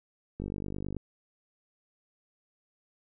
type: click train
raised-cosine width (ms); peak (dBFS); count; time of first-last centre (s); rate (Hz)
3; -23; 29; 0.4-0.967; 49.4
effects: none